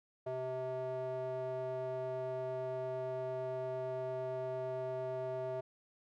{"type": "tone with band-pass filter", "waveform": "square", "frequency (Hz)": 129.2, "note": "C3", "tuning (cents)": -21, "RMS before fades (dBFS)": -39, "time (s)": [0.26, 5.61], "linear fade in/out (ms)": 10, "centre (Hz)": 570, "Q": 5.7, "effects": []}